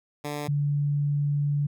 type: tone pair in turn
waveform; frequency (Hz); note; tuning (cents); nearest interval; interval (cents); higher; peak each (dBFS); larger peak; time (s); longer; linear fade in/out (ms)
10% pulse / sine; 147 / 144.64; D3 / D3; +2 / -26; unison; 28; first; -22; neither; 0.24-0.48 / 0.48-1.67; second; 10
effects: none